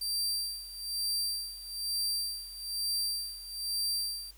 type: tone with tremolo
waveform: sawtooth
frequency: 4699 Hz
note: D8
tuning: in tune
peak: -26 dBFS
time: 0.01-4.31 s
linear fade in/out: 5 ms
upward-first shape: sine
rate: 1.1 Hz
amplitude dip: 80%
effects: added 50 Hz sine -55 dBFS peak until 4.37 s + white hiss -61 dBFS RMS until 4.37 s